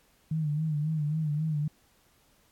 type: tone with vibrato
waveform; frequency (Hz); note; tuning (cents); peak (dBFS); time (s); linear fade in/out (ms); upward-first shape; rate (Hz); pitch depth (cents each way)
sine; 153.1; D#3; -28; -26; 0.31-1.68; 5; sine; 3.7; 71
effects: pink hiss -65 dBFS RMS until 2.51 s + AAC 64 kbps